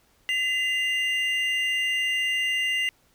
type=tone pair together; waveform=triangle; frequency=2034 / 2800 Hz; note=C7 / F7; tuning=-50 / +4 cents; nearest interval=tritone; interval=554 cents; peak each=-24 dBFS; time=0.29-2.89 s; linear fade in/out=0 ms; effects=pink hiss -63 dBFS RMS until 3.14 s